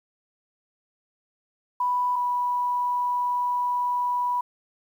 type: tone pair in turn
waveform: sine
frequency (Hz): 987.8 / 981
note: B5 / B5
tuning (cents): 0 / -12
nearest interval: unison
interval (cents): 12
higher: first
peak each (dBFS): -21 / -22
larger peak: first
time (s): 1.8-2.16 / 2.16-4.41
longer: second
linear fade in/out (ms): 5
effects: 9-bit